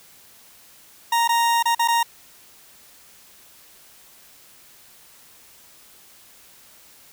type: tone with dropouts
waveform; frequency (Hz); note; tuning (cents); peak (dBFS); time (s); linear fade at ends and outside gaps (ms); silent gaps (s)
40% pulse; 932.3; A#5; 0; -16; 1.12-2.03; 5; 1.277-1.29 / 1.627-1.655 / 1.749-1.793 / 1.877-1.883
effects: white hiss -50 dBFS RMS until 7.12 s